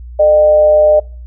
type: tone with amplitude modulation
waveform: sine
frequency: 606 Hz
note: D#5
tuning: 46 cents flat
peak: -3 dBFS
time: 0.19-1 s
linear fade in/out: 10 ms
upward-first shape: sine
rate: 172 Hz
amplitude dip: 45%
effects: noise-tail reverb RT60 0.4 s tail -24 dB re dry + added 60 Hz sine -27 dBFS peak until 1.26 s